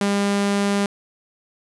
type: tone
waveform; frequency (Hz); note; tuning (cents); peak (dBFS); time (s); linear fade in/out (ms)
sawtooth; 201.1; G3; +44; -14; 0.01-0.86; 2
effects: resampled to 24000 Hz